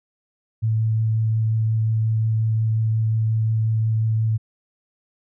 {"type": "tone with vibrato", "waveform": "sine", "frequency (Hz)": 110.8, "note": "A2", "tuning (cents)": 13, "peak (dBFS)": -17, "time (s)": [0.62, 4.38], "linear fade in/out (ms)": 20, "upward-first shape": "triangle", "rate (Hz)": 5.6, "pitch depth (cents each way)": 11, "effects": []}